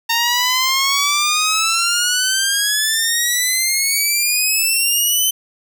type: exponential sweep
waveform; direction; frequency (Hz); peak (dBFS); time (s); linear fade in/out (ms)
10% pulse; up; 916 to 3075; -6; 0.09-5.31; 10
effects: none